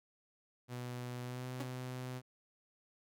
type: tone with pitch glide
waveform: sawtooth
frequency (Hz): 123.47 to 127.01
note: B2 to B2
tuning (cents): 0 to +49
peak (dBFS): -37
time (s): 0.68-2.22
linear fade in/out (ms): 50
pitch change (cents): +49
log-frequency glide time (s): 1.22-1.47
type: tone with exponential decay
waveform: sawtooth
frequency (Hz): 279.8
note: C#4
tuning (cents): +16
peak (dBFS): -33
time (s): 1.6-1.7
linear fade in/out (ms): 5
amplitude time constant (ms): 20
effects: none